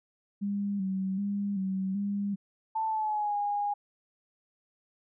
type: tone with vibrato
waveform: sine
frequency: 196 Hz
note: G3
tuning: in tune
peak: -28 dBFS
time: 0.41-2.36 s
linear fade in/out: 20 ms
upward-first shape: square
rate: 1.3 Hz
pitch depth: 49 cents each way
type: tone with pitch glide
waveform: sine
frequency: 884 to 820.1 Hz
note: A5 to G#5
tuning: +8 to -22 cents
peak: -27 dBFS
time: 2.75-3.74 s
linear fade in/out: 10 ms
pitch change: -130 cents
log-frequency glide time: 2.87-3.36 s
effects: none